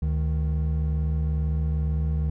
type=tone pair together; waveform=triangle; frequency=73.29 / 155.56 Hz; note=D2 / D#3; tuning=-3 / 0 cents; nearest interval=octave + minor second; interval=1303 cents; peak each=-21 / -26 dBFS; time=0.02-2.3 s; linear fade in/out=5 ms; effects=none